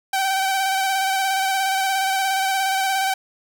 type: tone with vibrato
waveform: sawtooth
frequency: 771 Hz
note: G5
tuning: 29 cents flat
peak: -15 dBFS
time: 0.13-3.14 s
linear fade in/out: 5 ms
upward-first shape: square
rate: 17 Hz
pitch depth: 23 cents each way
effects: 9-bit